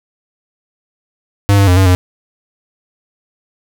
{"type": "tone with pitch steps", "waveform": "square", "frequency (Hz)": [100.6, 99.1, 90, 95.3, 90.5], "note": ["G2", "G2", "F#2", "G2", "F#2"], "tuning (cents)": [45, 19, -47, -48, -38], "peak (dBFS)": -7, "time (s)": [1.49, 1.95], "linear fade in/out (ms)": 0, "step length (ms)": 92, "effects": []}